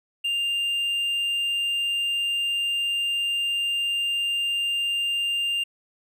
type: tone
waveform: triangle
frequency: 2797 Hz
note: F7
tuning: 2 cents sharp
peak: -21 dBFS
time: 0.24-5.64 s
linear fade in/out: 10 ms
effects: none